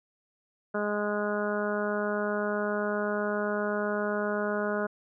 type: harmonic tone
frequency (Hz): 207.7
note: G#3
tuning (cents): 0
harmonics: 1 / 2 / 3 / 4 / 5 / 6 / 7 / 8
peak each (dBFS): -33 / -32 / -32 / -42 / -39 / -39 / -35 / -47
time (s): 0.74-4.87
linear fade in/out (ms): 10
effects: none